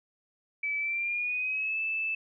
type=tone with pitch glide; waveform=sine; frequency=2303 to 2630 Hz; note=D7 to E7; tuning=-34 to -5 cents; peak=-28 dBFS; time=0.63-2.15 s; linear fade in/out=5 ms; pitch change=+229 cents; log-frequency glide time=0.78-1.8 s; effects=none